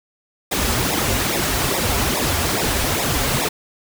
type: noise with flanger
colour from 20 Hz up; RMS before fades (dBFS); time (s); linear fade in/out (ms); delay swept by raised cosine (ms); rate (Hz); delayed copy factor
pink; -20; 0.51-3.49; 10; 0.65 to 6.55; 2.4; -0.9
effects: none